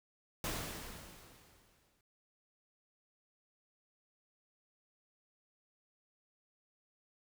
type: noise with exponential decay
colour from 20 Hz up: pink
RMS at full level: -37 dBFS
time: 0.44-2.01 s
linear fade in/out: 2 ms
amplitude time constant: 340 ms
effects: none